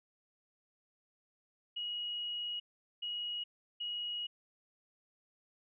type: tone bursts at uneven times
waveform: sine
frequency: 2899 Hz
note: F#7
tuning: 36 cents flat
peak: -36 dBFS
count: 3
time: 1.76-2.6 / 3.02-3.44 / 3.8-4.27 s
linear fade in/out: 10 ms
effects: none